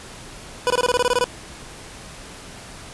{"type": "tone bursts", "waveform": "25% pulse", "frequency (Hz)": 493.9, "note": "B4", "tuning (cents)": 0, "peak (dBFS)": -12, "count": 11, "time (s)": [0.67, 1.241], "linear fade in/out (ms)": 0, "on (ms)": 31, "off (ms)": 23, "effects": ["pink hiss -39 dBFS RMS until 2.93 s", "resampled to 24000 Hz"]}